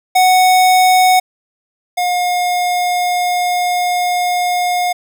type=tone pair in turn; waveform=square; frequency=740 / 716 Hz; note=F#5 / F5; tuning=0 / +43 cents; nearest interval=minor second; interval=57 cents; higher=first; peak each=-8 / -14 dBFS; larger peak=first; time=0.15-1.2 / 1.97-4.93 s; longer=second; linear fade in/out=10 ms; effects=none